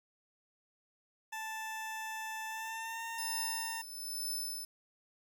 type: tone with pitch glide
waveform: 20% pulse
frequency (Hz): 880 to 913.7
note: A5 to A#5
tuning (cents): 0 to -35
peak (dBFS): -34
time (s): 1.32-3.82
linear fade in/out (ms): 10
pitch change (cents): +65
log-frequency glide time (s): 2.48-3.04
type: tone with tremolo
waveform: 15% pulse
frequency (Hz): 5274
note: E8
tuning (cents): 0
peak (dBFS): -29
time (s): 3.18-4.65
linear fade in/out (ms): 5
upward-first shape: triangle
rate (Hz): 1.1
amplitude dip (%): 75
effects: 11-bit